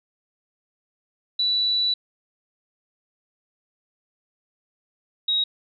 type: tone pair in turn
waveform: sine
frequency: 3951 / 3799 Hz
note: B7 / A#7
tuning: 0 / +32 cents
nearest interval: minor second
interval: 68 cents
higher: first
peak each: -19 dBFS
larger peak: neither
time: 1.39-1.94 / 5.28-5.44 s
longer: first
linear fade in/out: 5 ms
effects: none